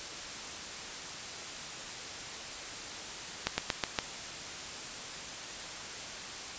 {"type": "slowing click train", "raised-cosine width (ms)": 0.2, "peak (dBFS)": -10, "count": 5, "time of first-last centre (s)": [3.47, 3.988], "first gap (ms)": 110, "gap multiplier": 1.11, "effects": ["white hiss -41 dBFS RMS until 6.58 s", "resampled to 16000 Hz"]}